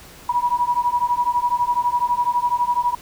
sine beating tone pair, 964 / 976 Hz, B5 / B5, -42 / -21 cents, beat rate 12 Hz, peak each -20 dBFS, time 0.29-2.95 s, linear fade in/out 5 ms, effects pink hiss -43 dBFS RMS until 3.01 s

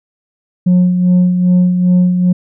sine tone with tremolo, 180 Hz, F#3, 47 cents flat, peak -3 dBFS, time 0.66-2.33 s, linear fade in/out 10 ms, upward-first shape sine, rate 2.5 Hz, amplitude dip 55%, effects tanh soft clip ceiling -5 dBFS

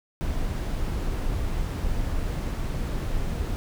brown noise, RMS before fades -27 dBFS, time 0.21-3.56 s, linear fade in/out 0 ms, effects none

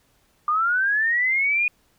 sine linear sweep, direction up, 1188 to 2472 Hz, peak -18 dBFS, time 0.48-1.68 s, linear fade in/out 2 ms, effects pink hiss -63 dBFS RMS until 1.98 s

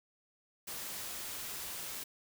white noise, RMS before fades -42 dBFS, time 0.67-2.04 s, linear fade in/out 10 ms, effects none

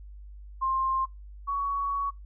sine tone pair in turn, 1058 / 1120.9 Hz, C6 / C#6, +19 / +19 cents, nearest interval minor second, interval 100 cents, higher second, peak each -24 / -26 dBFS, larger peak first, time 0.61-1.06 / 1.47-2.11 s, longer second, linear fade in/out 20 ms, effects noise-tail reverb RT60 0.2 s tail -22 dB re dry + added 50 Hz sine -42 dBFS peak until 2.25 s

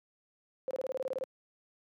sine tone bursts, 523.3 Hz, C5, in tune, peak -31 dBFS, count 11, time 0.68-1.238 s, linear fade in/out 0 ms, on 28 ms, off 25 ms, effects high-pass 200 Hz 12 dB/octave

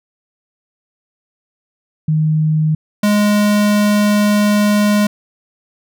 sine / square tone pair in turn, 155.56 / 207.6 Hz, D#3 / G#3, 0 / 0 cents, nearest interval perfect fourth, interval 500 cents, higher second, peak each -11 dBFS, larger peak neither, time 2.08-2.75 / 3.03-5.07 s, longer second, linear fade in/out 5 ms, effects none

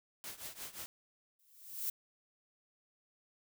white noise with tremolo, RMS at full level -43 dBFS, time 0.24-0.86 s, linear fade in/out 0 ms, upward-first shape triangle, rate 5.7 Hz, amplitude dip 90%
violet noise with exponential growth, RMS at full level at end -34 dBFS, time 1.39-1.9 s, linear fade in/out 5 ms, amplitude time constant 110 ms
effects none

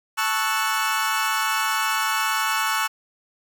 30% pulse chord, F# minor seventh, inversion first, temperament equal, 880 / 1108.7 / 1318.5 / 1480 Hz, A5 / C#6 / E6 / F#6, 0 / 0 / 0 / 0 cents, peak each -24 dBFS, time 0.17-2.88 s, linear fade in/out 20 ms, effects none

